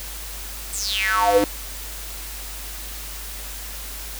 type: tone with high-pass filter sweep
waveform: square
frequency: 101.8 Hz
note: G#2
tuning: 34 cents flat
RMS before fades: -20 dBFS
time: 0.73-1.44 s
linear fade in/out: 0 ms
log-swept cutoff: 8600 to 350 Hz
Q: 8.5
effects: added 50 Hz sine -35 dBFS peak until 4.19 s + white hiss -35 dBFS RMS until 4.19 s